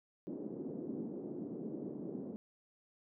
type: band-pass noise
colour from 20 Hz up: white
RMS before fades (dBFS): -43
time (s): 0.27-2.36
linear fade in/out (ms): 0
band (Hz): 190 to 360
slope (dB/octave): 24
effects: none